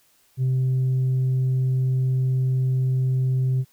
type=tone with tanh clipping; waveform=sine; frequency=129.7 Hz; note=C3; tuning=15 cents flat; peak=-19 dBFS; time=0.37-3.65 s; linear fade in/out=50 ms; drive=1 dB; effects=white hiss -61 dBFS RMS until 3.72 s